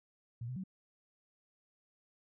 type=tone with pitch steps; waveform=sine; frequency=117.5 / 127.2 / 188.2 Hz; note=A#2 / C3 / F#3; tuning=+14 / -48 / +30 cents; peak=-38 dBFS; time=0.41-0.638 s; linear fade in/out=5 ms; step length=76 ms; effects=none